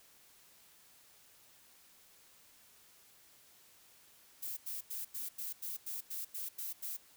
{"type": "noise bursts", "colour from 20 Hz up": "violet", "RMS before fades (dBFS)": -41, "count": 11, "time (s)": [4.42, 6.97], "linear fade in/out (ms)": 10, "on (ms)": 150, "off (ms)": 90, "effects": ["white hiss -63 dBFS RMS until 7.16 s"]}